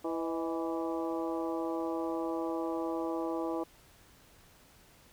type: harmonic tone with a mistuned harmonic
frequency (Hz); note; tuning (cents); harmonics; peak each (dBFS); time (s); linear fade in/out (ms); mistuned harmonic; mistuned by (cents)
165.3; E3; +5; 2 / 3 / 4 / 5 / 6 / 7; -34 / -38 / -40 / -42 / -44 / -45; 0.04-3.64; 10; 4; -63
effects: pink hiss -60 dBFS RMS until 5.12 s